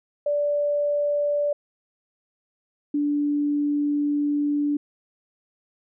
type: tone pair in turn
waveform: sine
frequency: 583 / 291.5 Hz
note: D5 / D4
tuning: -13 / -13 cents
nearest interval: octave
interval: 1200 cents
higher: first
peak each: -20 dBFS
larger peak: neither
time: 0.26-1.53 / 2.94-4.77 s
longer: second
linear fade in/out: 5 ms
effects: none